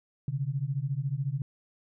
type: beating tone pair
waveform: sine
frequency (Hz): 130.81 / 144.81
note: C3 / D3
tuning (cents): 0 / -24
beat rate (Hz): 14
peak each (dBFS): -31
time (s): 0.28-1.42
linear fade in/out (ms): 2
effects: none